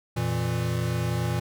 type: tone cluster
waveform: square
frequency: 87.4 / 117.6 / 164.8 Hz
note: F2 / A#2 / E3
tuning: +2 / +16 / 0 cents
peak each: -34 / -27 / -31 dBFS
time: 0.16-1.4 s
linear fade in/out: 10 ms
effects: none